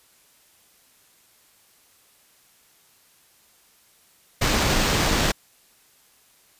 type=noise with sample-and-hold; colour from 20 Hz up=pink; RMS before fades=-21 dBFS; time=4.41-5.32 s; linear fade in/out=10 ms; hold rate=11025 Hz; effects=white hiss -58 dBFS RMS until 6.59 s + resampled to 32000 Hz